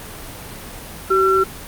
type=tone pair together; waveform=sine; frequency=381.3 / 1355 Hz; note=G4 / E6; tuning=-48 / +47 cents; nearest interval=octave + minor seventh; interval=2195 cents; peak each=-15 dBFS; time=1.1-1.44 s; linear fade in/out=10 ms; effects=pink hiss -34 dBFS RMS until 1.67 s + Opus 32 kbps